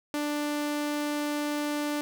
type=tone; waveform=sawtooth; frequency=294.8 Hz; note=D4; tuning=7 cents sharp; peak=-24 dBFS; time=0.14-2.01 s; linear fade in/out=0 ms; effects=none